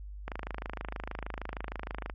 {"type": "click train", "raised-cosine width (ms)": 0.5, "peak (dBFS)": -21, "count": 49, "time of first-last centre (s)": [0.28, 2.098], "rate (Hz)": 26.4, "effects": ["added 50 Hz sine -40 dBFS peak until 2.14 s", "MP3 32 kbps"]}